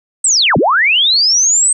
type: linear two-way sweep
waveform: sine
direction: down then up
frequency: 8372 to 111.2 to 8372 Hz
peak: -8 dBFS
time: 0.24-1.73 s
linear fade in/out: 5 ms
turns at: 0.57 s
effects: none